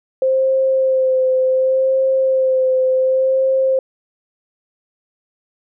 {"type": "tone with vibrato", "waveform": "sine", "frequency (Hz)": 523.3, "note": "C5", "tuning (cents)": 0, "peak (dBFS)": -12, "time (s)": [0.22, 3.79], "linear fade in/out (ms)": 2, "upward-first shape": "sine", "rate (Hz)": 0.68, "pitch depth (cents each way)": 20, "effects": []}